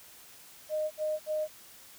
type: tone bursts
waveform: sine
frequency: 616 Hz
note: D#5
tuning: 17 cents flat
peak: -28 dBFS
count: 3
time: 0.69-1.48 s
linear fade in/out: 50 ms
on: 220 ms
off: 65 ms
effects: white hiss -53 dBFS RMS until 1.98 s